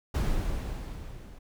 brown noise with level ramp, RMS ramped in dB -25 to -46 dBFS, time 0.14-1.39 s, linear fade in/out 10 ms, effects none

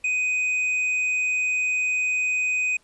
sine tone with tanh clipping, 2500 Hz, D#7, 8 cents sharp, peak -22 dBFS, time 0.04-2.77 s, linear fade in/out 5 ms, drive 5 dB, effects pink hiss -61 dBFS RMS until 2.83 s + resampled to 24000 Hz

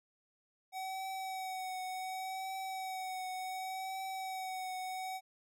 square tone with vibrato, 754 Hz, F#5, 32 cents sharp, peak -39 dBFS, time 0.72-5.21 s, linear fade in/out 50 ms, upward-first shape triangle, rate 0.68 Hz, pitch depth 28 cents each way, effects none

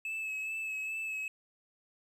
triangle tone with vibrato, 2600 Hz, E7, 24 cents flat, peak -33 dBFS, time 0.05-1.28 s, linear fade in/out 2 ms, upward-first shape sine, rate 2.4 Hz, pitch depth 25 cents each way, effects 11-bit

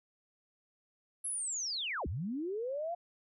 sine linear two-way sweep, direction down then up, 11140 to 59.9 to 710 Hz, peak -34 dBFS, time 1.24-2.95 s, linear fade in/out 10 ms, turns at 2.07 s, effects none

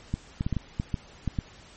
clicks, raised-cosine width 5 ms, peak -14 dBFS, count 9, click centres 0.14 / 0.409 / 0.465 / 0.527 / 0.567 / 0.799 / 0.942 / 1.277 / 1.388 s, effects pink hiss -51 dBFS RMS until 1.76 s + MP3 32 kbps

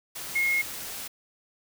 sine tone in noise, 2155 Hz, C#7, 49 cents flat, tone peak -22 dBFS, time 0.35-0.62 s, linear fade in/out 10 ms, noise white, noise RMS -37 dBFS, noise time 0.15-1.08 s, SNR +12 dB, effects none

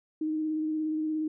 sine tone with vibrato, 311.1 Hz, D#4, in tune, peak -27 dBFS, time 0.21-1.28 s, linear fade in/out 5 ms, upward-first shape square, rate 17 Hz, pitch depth 15 cents each way, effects none

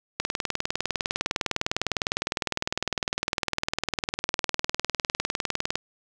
click train, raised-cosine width 0.2 ms, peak -7 dBFS, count 111, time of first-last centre 0.2-5.756 s, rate 19.8 Hz, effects none

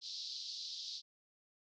pink band-pass noise, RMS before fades -45 dBFS, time 0.01-1.02 s, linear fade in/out 50 ms, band 3800 to 5200 Hz, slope 48 dB/octave, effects none

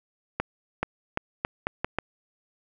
accelerating click train, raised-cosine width 0.5 ms, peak -10 dBFS, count 7, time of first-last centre 0.4-1.986 s, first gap 430 ms, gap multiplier 0.8, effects none

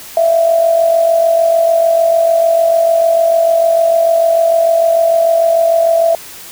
sine tone with amplitude modulation, 665 Hz, E5, 15 cents sharp, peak -5 dBFS, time 0.17-6.15 s, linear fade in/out 2 ms, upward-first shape sine, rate 46.7 Hz, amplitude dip 55%, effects white hiss -32 dBFS RMS until 6.51 s

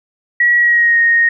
sine tone with pitch glide, 1921 to 1862 Hz, B6 to A#6, -48 to -2 cents, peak -8 dBFS, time 0.4-1.29 s, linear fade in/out 5 ms, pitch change -54 cents, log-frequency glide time 0.57-0.99 s, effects none

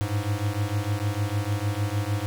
square beating tone pair, 100 / 106.6 Hz, G2 / G#2, +35 / +46 cents, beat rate 6.6 Hz, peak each -28 dBFS, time 0.01-2.26 s, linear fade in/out 0 ms, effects none

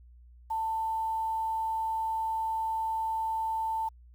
sine tone with quantisation, 890 Hz, A5, 20 cents sharp, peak -28 dBFS, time 0.5-3.89 s, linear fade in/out 10 ms, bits 9, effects added 60 Hz sine -51 dBFS peak until 4.14 s

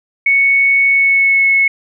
sine tone with pitch glide, 2217 to 2193 Hz, C#7 to C#7, 0 to -19 cents, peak -8 dBFS, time 0.26-1.68 s, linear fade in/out 5 ms, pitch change -19 cents, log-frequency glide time 0.87-1.47 s, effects none

